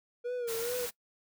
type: tone with vibrato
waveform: triangle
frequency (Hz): 475.3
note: A#4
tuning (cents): +34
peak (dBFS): -30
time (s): 0.24-0.87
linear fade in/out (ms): 20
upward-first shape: sine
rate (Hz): 2.4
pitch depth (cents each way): 80
type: noise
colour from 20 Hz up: white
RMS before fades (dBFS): -39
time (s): 0.47-0.91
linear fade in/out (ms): 20
effects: noise-tail reverb RT60 0.1 s tail -21 dB re dry